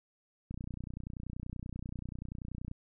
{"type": "click train", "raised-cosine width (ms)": 5, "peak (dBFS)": -28, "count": 68, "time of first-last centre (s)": [0.51, 2.714], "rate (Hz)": 30.4, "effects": []}